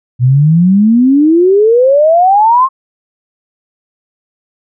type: exponential sweep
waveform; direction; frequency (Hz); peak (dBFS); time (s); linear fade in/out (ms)
sine; up; 120 to 1087; -4; 0.19-2.69; 50
effects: none